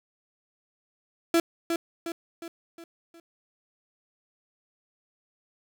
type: tone with echo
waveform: 35% pulse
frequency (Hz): 335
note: E4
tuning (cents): +28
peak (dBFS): -17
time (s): 1.34-1.4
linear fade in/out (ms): 2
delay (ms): 360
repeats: 5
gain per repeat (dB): -6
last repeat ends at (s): 3.2
effects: none